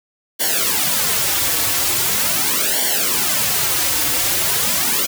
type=noise with flanger; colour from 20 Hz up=white; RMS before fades=-18 dBFS; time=0.39-5.07 s; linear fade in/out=20 ms; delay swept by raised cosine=0.78 to 4.98 ms; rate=0.41 Hz; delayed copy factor=-1; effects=none